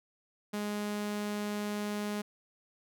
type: tone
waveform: sawtooth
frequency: 207.7 Hz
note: G#3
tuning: in tune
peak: -29 dBFS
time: 0.53-2.22 s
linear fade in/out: 10 ms
effects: none